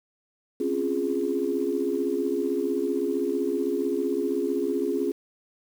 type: chord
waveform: sine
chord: Db major seventh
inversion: third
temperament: equal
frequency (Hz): 261.6 / 277.2 / 349.2 / 415.3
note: C4 / Db4 / F4 / Ab4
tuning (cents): 0 / 0 / 0 / 0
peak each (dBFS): -32 / -29 / -28 / -27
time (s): 0.6-5.12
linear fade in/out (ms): 5
effects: tanh soft clip ceiling -13 dBFS + 8-bit